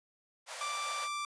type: high-pass noise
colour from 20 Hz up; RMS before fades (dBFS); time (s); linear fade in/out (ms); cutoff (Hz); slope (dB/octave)
pink; -43; 0.46-1.09; 50; 510; 96
type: tone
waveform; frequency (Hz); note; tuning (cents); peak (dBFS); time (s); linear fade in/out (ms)
sawtooth; 1174.7; D6; 0; -31; 0.61-1.25; 2
effects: resampled to 22050 Hz